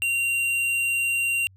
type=tone with hard clipping; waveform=sine; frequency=2763 Hz; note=F7; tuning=19 cents flat; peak=-23 dBFS; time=0.02-1.47 s; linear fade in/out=0 ms; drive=10 dB; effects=added 95 Hz sine -50 dBFS peak until 1.56 s